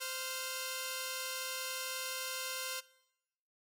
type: tone pair together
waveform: 5% pulse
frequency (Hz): 519.9 / 1396.9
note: C5 / F6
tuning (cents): -11 / 0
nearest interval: octave + perfect fourth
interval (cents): 1711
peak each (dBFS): -28 / -29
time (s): 0-2.81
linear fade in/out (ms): 20
effects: noise-tail reverb RT60 0.9 s tail -21 dB re dry + MP3 64 kbps